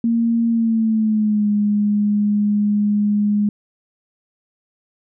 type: tone with pitch glide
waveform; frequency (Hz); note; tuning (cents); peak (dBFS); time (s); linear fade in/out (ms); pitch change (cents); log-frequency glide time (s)
sine; 231.2 to 207.2; A#3 to G#3; -14 to -4; -14; 0.04-3.49; 2; -190; 0.49-1.49
effects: none